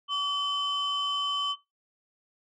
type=tone pair together; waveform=sine; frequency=1145 / 3054 Hz; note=D6 / G7; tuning=-44 / -46 cents; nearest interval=octave + perfect fourth; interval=1698 cents; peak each=-28 / -27 dBFS; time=0.08-1.56 s; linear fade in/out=50 ms; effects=noise-tail reverb RT60 0.2 s tail -19 dB re dry + tanh soft clip ceiling -23 dBFS